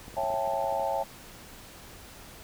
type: clicks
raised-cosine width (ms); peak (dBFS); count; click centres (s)
2; -32; 11; 0.081 / 0.142 / 0.183 / 0.236 / 0.303 / 0.34 / 0.476 / 0.537 / 0.642 / 0.726 / 0.798
type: chord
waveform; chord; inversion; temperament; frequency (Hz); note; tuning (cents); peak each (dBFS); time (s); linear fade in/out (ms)
sine; A dominant seventh; first; just; 550 / 660 / 792 / 880; C#5 / E5 / G5 / A5; -14 / +2 / +18 / 0; -32; 0.16-1.04; 20
effects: pink hiss -48 dBFS RMS until 2.43 s